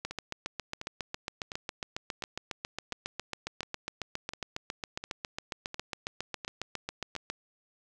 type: two click trains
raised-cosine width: 0.2 ms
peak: -21 / -17 dBFS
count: 11 / 54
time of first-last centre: 0.11-7.152 / 0.05-7.3 s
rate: 1.42 / 7.31 Hz
effects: none